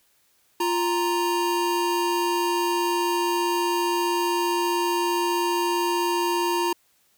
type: tone pair together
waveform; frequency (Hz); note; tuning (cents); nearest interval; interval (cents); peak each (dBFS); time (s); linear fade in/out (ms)
square; 349.2 / 932.3; F4 / A#5; 0 / 0; octave + perfect fourth; 1700; -25; 0.6-6.73; 5
effects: white hiss -64 dBFS RMS until 7.17 s